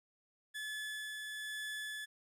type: tone with tremolo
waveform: 30% pulse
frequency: 1722 Hz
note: A6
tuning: 38 cents flat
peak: -37 dBFS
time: 0.54-2.06 s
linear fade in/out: 20 ms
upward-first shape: sine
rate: 1.1 Hz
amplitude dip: 25%
effects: resampled to 32000 Hz + 13-bit